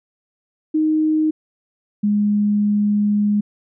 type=tone pair in turn; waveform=sine; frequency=311.1 / 207.1 Hz; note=D#4 / G#3; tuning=0 / -5 cents; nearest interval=perfect fifth; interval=705 cents; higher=first; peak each=-14 dBFS; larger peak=neither; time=0.74-1.31 / 2.03-3.41 s; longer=second; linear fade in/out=10 ms; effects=none